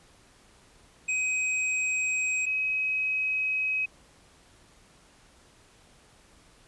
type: tone pair in turn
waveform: square / sine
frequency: 2522 / 2540 Hz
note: D#7 / D#7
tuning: +23 / +35 cents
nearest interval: unison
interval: 12 cents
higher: second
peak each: -26 / -25 dBFS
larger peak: second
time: 1.08-2.46 / 2.46-3.86 s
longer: second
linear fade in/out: 10 ms
effects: pink hiss -58 dBFS RMS until 6.67 s + resampled to 24000 Hz